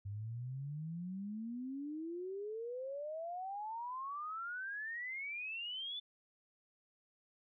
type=exponential sweep; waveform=sine; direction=up; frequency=98 to 3520 Hz; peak=-40 dBFS; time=0.05-6 s; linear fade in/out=10 ms; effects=none